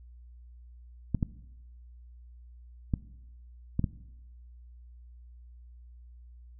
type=clicks; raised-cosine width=5 ms; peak=-14 dBFS; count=5; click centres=1.147 / 1.228 / 2.938 / 3.794 / 3.842 s; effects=noise-tail reverb RT60 1.0 s tail -19 dB re dry + added 60 Hz sine -48 dBFS peak until 6.59 s